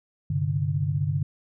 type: chord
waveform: sine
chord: G suspended fourth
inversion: none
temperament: equal with one note detuned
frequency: 98 / 131.72 / 146.83 Hz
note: G2 / C3 / D3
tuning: 0 / +12 / 0 cents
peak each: -28 / -29 / -25 dBFS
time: 0.3-1.23 s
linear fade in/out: 5 ms
effects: none